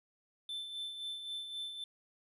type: tone with tremolo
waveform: triangle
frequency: 3534 Hz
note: A7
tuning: 7 cents sharp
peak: -36 dBFS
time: 0.49-1.84 s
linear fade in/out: 2 ms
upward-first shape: sine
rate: 3.8 Hz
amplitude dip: 50%
effects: resampled to 32000 Hz